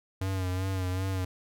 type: tone with vibrato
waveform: square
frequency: 93.6 Hz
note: F#2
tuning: 20 cents sharp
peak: -29 dBFS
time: 0.21-1.25 s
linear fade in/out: 5 ms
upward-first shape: sine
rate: 2.6 Hz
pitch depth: 46 cents each way
effects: none